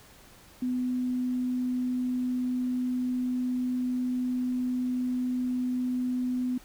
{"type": "tone", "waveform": "sine", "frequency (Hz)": 250.9, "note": "B3", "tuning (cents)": 28, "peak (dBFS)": -26, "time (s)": [0.62, 6.58], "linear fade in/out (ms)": 5, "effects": ["pink hiss -54 dBFS RMS until 6.64 s"]}